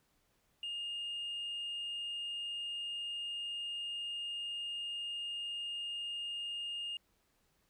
sine tone, 2833 Hz, F7, 24 cents sharp, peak -36 dBFS, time 0.63-6.97 s, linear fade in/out 2 ms, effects tanh soft clip ceiling -35 dBFS + pink hiss -75 dBFS RMS until 7.69 s

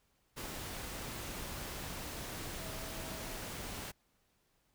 sine tone in noise, 648 Hz, E5, 30 cents flat, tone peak -52 dBFS, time 2.58-3.39 s, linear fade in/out 20 ms, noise pink, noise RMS -43 dBFS, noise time 0.36-3.92 s, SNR -12 dB, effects pink hiss -75 dBFS RMS until 4.74 s

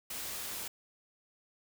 white noise, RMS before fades -40 dBFS, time 0.1-0.68 s, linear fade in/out 5 ms, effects none

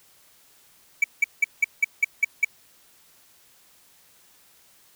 triangle tone bursts, 2293 Hz, D7, 42 cents flat, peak -13 dBFS, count 8, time 1.02-2.448 s, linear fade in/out 5 ms, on 21 ms, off 180 ms, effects white hiss -57 dBFS RMS until 4.95 s

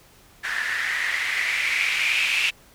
violet noise with low-pass filter sweep, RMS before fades -24 dBFS, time 0.43-2.51 s, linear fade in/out 20 ms, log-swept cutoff 1700 to 2600 Hz, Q 6.6, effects pink hiss -53 dBFS RMS until 2.74 s

